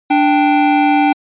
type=tone pair together; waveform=square; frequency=293.7 / 784.1 Hz; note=D4 / G5; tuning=0 / 0 cents; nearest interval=octave + perfect fourth; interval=1700 cents; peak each=-13 dBFS; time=0.1-1.13 s; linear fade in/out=10 ms; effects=resampled to 8000 Hz